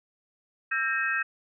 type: tone cluster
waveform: sine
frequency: 1331 / 1593 / 1846 / 2555 Hz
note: E6 / G6 / A#6 / D#7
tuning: +16 / +27 / -17 / +45 cents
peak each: -33 / -28 / -30 / -32 dBFS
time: 0.71-1.23 s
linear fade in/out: 10 ms
effects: none